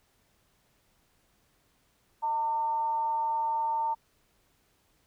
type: tone with frequency modulation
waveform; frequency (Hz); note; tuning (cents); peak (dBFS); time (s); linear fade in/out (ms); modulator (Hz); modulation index
sine; 906; A#5; -50; -26; 2.22-3.95; 20; 280; 0.21
effects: pink hiss -69 dBFS RMS until 5.06 s